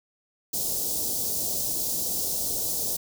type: band-stop noise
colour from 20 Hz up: white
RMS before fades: -28 dBFS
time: 0.53-2.97 s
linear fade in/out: 10 ms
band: 670 to 4700 Hz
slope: 24 dB/octave
effects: none